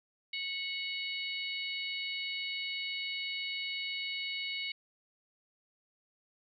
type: harmonic tone with a mistuned harmonic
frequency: 734 Hz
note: F#5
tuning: 14 cents flat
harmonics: 3 / 4 / 5 / 6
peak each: -38 / -40 / -42 / -44 dBFS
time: 0.33-4.72 s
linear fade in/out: 5 ms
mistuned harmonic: 5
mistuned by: +63 cents
effects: none